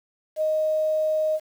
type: tone with quantisation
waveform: sine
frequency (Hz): 622.3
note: D#5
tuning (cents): 0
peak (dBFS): -20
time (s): 0.36-1.4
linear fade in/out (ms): 50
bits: 8
effects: none